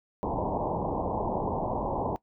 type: low-pass noise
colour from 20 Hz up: white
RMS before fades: -30 dBFS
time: 0.23-2.16 s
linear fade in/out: 0 ms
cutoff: 1000 Hz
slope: 96 dB/octave
effects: noise-tail reverb RT60 0.1 s tail -20 dB re dry